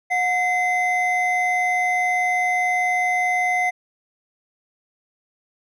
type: tone pair together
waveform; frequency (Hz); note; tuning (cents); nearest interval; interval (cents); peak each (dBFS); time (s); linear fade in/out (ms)
triangle; 726.6 / 2055; F#5 / C7; -32 / -32; octave + tritone; 1800; -19; 0.1-3.71; 20
effects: none